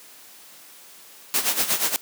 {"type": "noise with tremolo", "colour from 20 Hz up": "white", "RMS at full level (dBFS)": -20, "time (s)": [1.34, 1.96], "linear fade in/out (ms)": 0, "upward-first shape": "sine", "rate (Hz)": 8.4, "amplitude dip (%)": 75, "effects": ["white hiss -47 dBFS RMS until 2.01 s", "high-pass 200 Hz 12 dB/octave"]}